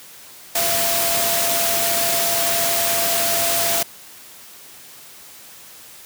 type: tone in noise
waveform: sine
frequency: 680 Hz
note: F5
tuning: 46 cents flat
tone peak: -24 dBFS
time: 0.55-3.83 s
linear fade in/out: 5 ms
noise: white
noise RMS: -20 dBFS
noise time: 0.55-3.83 s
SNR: -7 dB
effects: white hiss -42 dBFS RMS until 6.05 s + high-pass 80 Hz 12 dB/octave